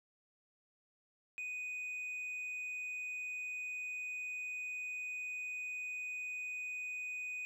sine tone with tanh clipping, 2489 Hz, D#7, in tune, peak -40 dBFS, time 1.38-7.45 s, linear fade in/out 0 ms, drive 3 dB, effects none

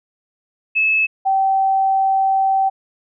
sine tone pair in turn, 2600 / 773 Hz, E7 / G5, -24 / -24 cents, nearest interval octave + major sixth, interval 2100 cents, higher first, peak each -13 dBFS, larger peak neither, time 0.75-1.07 / 1.25-2.7 s, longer second, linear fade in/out 20 ms, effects none

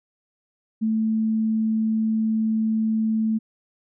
sine tone, 220.3 Hz, A3, 2 cents sharp, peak -19 dBFS, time 0.81-3.39 s, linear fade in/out 20 ms, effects none

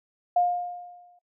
sine tone with exponential decay, 709 Hz, F5, 26 cents sharp, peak -17 dBFS, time 0.36-1.19 s, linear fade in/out 5 ms, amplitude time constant 180 ms, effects noise-tail reverb RT60 0.1 s tail -18 dB re dry

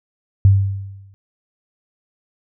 sine tone with exponential decay, 98 Hz, G2, in tune, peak -5 dBFS, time 0.45-1.14 s, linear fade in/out 0 ms, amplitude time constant 150 ms, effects none

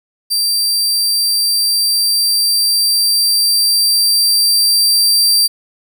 sawtooth tone with level ramp, 4699 Hz, D8, in tune, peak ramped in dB -10 to -6 dBFS, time 0.3-5.48 s, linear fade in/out 20 ms, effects 8-bit

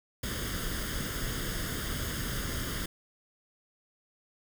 pink noise with comb filter, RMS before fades -34 dBFS, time 0.23-2.86 s, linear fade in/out 5 ms, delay 0.6 ms, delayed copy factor +0.7, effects none

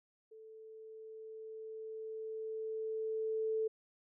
sine tone with level ramp, 440 Hz, A4, in tune, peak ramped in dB -52 to -31 dBFS, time 0.31-3.68 s, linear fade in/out 10 ms, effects none

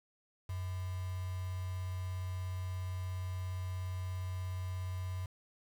sine tone with quantisation, 91.7 Hz, F#2, 15 cents flat, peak -36 dBFS, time 0.49-5.26 s, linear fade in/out 5 ms, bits 8, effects none

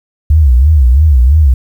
sine tone with vibrato, 69.3 Hz, C#2, in tune, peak -3 dBFS, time 0.3-1.54 s, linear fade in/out 5 ms, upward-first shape sine, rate 3 Hz, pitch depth 240 cents each way, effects 7-bit

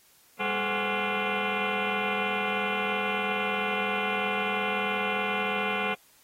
sine tone with frequency modulation, 830.6 Hz, G#5, in tune, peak -26 dBFS, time 0.39-5.95 s, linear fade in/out 20 ms, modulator 315 Hz, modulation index 6.3, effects white hiss -60 dBFS RMS until 6.23 s + AAC 48 kbps

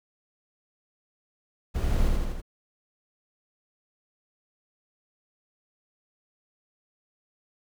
brown noise with echo, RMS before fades -28 dBFS, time 1.74-2.09 s, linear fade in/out 20 ms, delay 82 ms, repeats 4, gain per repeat -2 dB, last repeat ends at 2.418 s, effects none

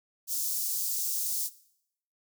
white high-pass noise, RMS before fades -31 dBFS, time 0.27-1.5 s, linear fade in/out 50 ms, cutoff 5200 Hz, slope 24 dB/octave, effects noise-tail reverb RT60 0.7 s tail -18 dB re dry

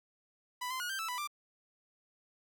sawtooth tone with pitch steps, 992 / 1035 / 1446 / 1570 / 1316 / 990 / 1183 Hz, B5 / C6 / F#6 / G6 / E6 / B5 / D6, +7 / -19 / -40 / +2 / -3 / +4 / +12 cents, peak -32 dBFS, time 0.61-1.275 s, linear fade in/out 10 ms, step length 95 ms, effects none

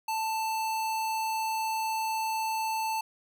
square tone, 884 Hz, A5, 8 cents sharp, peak -29 dBFS, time 0.08-3.01 s, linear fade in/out 5 ms, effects none

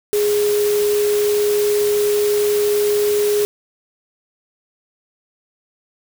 sine tone in noise, 415.3 Hz, G#4, in tune, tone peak -14 dBFS, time 0.13-3.45 s, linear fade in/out 0 ms, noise white, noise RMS -27 dBFS, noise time 0.13-3.45 s, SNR +10 dB, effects none

